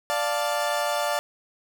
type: chord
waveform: 30% pulse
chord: D minor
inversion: none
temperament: equal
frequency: 587.3 / 698.5 / 880 Hz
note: D5 / F5 / A5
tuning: 0 / 0 / 0 cents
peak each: -24 / -26 / -27 dBFS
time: 0.1-1.19 s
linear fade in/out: 0 ms
effects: none